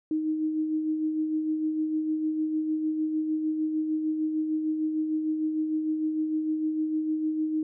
sine tone with tremolo, 311.7 Hz, D#4, 3 cents sharp, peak -23 dBFS, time 0.11-7.63 s, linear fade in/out 2 ms, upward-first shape sine, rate 6.6 Hz, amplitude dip 40%, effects none

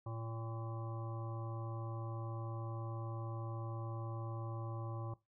harmonic tone, 113.7 Hz, A#2, 43 cents flat, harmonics 1 / 3 / 5 / 7 / 9 / 10, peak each -41 / -51 / -52 / -54 / -54 / -54 dBFS, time 0.06-5.14 s, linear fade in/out 5 ms, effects noise-tail reverb RT60 0.2 s tail -18 dB re dry

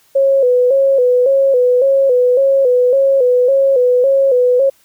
sine tone with vibrato, 520 Hz, C5, 11 cents flat, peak -8 dBFS, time 0.15-4.7 s, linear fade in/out 10 ms, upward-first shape square, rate 1.8 Hz, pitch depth 81 cents each way, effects white hiss -53 dBFS RMS until 4.84 s

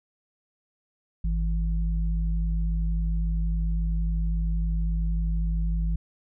sine tone pair together, 51.81 / 164.5 Hz, G#1 / E3, -3 / -3 cents, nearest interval octave + minor sixth, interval 2000 cents, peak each -23 / -31 dBFS, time 1.24-5.96 s, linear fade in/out 5 ms, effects none

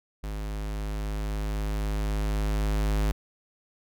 square tone with level ramp, 51.91 Hz, G#1, in tune, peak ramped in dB -32 to -23 dBFS, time 0.23-3.12 s, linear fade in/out 10 ms, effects none

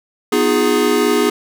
square chord, F half-diminished seventh, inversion second, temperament equal with one note detuned, 246.9 / 311.1 / 356.4 / 415.3 Hz, Cb4 / Eb4 / F4 / Ab4, 0 / 0 / +35 / 0 cents, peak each -20 / -20 / -21 / -16 dBFS, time 0.32-1.3 s, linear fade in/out 5 ms, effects none

